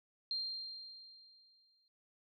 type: tone with exponential decay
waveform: sine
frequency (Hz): 4186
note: C8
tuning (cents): 0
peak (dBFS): -34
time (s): 0.31-1.88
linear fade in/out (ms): 1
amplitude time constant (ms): 340
effects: none